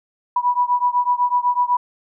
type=beating tone pair; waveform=sine; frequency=977 / 985 Hz; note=B5 / B5; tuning=-19 / -5 cents; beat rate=8 Hz; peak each=-18 / -19 dBFS; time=0.36-1.77 s; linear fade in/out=5 ms; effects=none